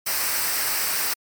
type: noise with comb filter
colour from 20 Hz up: white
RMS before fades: -24 dBFS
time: 0.06-1.14 s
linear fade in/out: 10 ms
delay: 0.29 ms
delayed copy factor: -0.6
effects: MP3 96 kbps